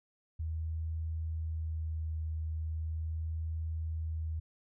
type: tone with vibrato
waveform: sine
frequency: 79.8 Hz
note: D#2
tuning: 44 cents sharp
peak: -33 dBFS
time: 0.39-4.4 s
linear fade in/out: 10 ms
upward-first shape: sine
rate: 0.39 Hz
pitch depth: 12 cents each way
effects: none